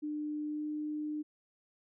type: tone with pitch glide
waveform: sine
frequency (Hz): 300 to 301.9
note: D4 to D4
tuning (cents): +37 to +48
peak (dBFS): -34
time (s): 0.02-1.23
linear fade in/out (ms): 20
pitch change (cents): +11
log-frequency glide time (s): 0.47-0.66
effects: none